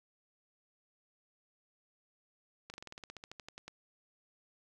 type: slowing click train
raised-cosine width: 0.2 ms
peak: -29 dBFS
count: 16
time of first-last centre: 2.7-3.68 s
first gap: 39 ms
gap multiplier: 1.07
effects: 11-bit

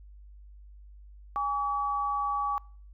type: tone pair together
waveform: sine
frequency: 820.8 / 1141 Hz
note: G#5 / C#6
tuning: -21 / +50 cents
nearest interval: tritone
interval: 571 cents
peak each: -32 / -28 dBFS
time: 1.36-2.58 s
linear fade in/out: 0 ms
effects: noise-tail reverb RT60 0.5 s tail -26 dB re dry + added 50 Hz sine -47 dBFS peak until 2.93 s

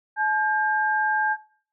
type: tone pair together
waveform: sine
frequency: 857.9 / 1600 Hz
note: A5 / G6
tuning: -44 / +35 cents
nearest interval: major seventh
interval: 1079 cents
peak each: -23 dBFS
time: 0.16-1.37 s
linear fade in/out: 50 ms
effects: noise-tail reverb RT60 0.5 s tail -20 dB re dry

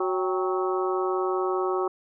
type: harmonic tone with a mistuned harmonic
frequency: 185 Hz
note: F#3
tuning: in tune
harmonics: 2 / 3 / 4 / 5 / 6 / 7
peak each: -25 / -35 / -32 / -37 / -32 / -34 dBFS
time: 0-1.88 s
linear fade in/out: 5 ms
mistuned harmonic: 4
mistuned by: +87 cents
effects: none

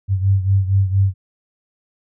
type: beating tone pair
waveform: sine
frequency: 96.2 / 100.5 Hz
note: G2 / G2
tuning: -32 / +44 cents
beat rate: 4.3 Hz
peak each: -14 / -19 dBFS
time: 0.08-1.14 s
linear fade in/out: 50 ms
effects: none

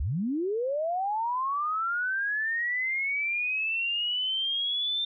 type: linear sweep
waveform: sine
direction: up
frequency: 52 to 3595 Hz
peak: -26 dBFS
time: 0-5.05 s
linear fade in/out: 5 ms
effects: none

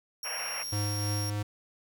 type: tone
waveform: sawtooth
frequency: 5588 Hz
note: F8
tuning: in tune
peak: -32 dBFS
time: 0.23-1.3 s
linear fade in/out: 2 ms
type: band-pass noise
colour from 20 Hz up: white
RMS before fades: -39 dBFS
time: 0.24-0.64 s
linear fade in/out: 20 ms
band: 480 to 2900 Hz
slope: 96 dB/octave
type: click train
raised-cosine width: 0.2 ms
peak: -34 dBFS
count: 70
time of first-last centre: 0.38-1.07 s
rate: 100 Hz
type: tone with tremolo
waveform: square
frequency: 103.83 Hz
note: G#2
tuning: in tune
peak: -29 dBFS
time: 0.72-1.43 s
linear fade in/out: 10 ms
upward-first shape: triangle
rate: 3.1 Hz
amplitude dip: 30%
effects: none

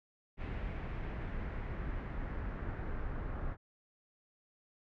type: noise with low-pass filter sweep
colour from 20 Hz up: brown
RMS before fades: -39 dBFS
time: 0.37-3.57 s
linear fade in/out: 50 ms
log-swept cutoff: 2300 to 1500 Hz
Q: 1.9
effects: none

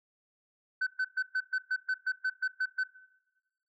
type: tone bursts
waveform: sine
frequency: 1518 Hz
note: F#6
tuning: 44 cents sharp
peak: -24 dBFS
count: 12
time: 0.81-2.838 s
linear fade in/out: 10 ms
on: 59 ms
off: 120 ms
effects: noise-tail reverb RT60 1.0 s tail -19 dB re dry + tanh soft clip ceiling -26 dBFS

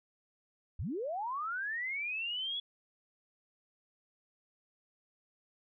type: linear sweep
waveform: sine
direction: up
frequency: 51.91 to 3407 Hz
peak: -34 dBFS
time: 0.79-2.6 s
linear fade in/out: 5 ms
effects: none

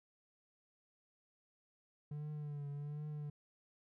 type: tone with vibrato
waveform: triangle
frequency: 146.83 Hz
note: D3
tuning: in tune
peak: -39 dBFS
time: 2.11-3.3 s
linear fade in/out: 5 ms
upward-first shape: triangle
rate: 1.3 Hz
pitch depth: 56 cents each way
effects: none

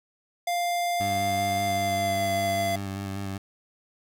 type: tone with pitch glide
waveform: square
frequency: 698.5 to 682.9 Hz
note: F5 to F5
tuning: 0 to -39 cents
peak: -25 dBFS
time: 0.47-2.76 s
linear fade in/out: 5 ms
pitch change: -39 cents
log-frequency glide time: 1.59-2.24 s
type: tone with vibrato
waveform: 20% pulse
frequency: 98 Hz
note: G2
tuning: in tune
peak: -26 dBFS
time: 1-3.38 s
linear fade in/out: 5 ms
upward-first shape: square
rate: 5.1 Hz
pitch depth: 23 cents each way
effects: none

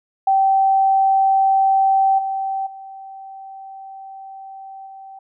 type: tone with level steps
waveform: sine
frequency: 775 Hz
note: G5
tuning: 20 cents flat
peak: -12 / -20 / -33 / -35 dBFS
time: 0.27-5.19 s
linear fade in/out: 5 ms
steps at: 2.18 / 2.66 / 4.86 s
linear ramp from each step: 10 ms
effects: none

